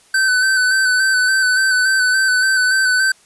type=tone with vibrato; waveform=square; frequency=1525 Hz; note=G6; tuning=48 cents flat; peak=-13 dBFS; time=0.14-3.12 s; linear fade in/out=5 ms; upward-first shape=square; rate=3.5 Hz; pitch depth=26 cents each way; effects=white hiss -51 dBFS RMS until 3.25 s + resampled to 24000 Hz